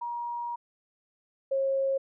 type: tone pair in turn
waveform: sine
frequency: 951 / 541 Hz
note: A#5 / C#5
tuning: +34 / -42 cents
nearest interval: minor seventh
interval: 976 cents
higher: first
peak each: -31 / -24 dBFS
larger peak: second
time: 0.01-0.56 / 1.51-1.98 s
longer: first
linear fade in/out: 10 ms
effects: none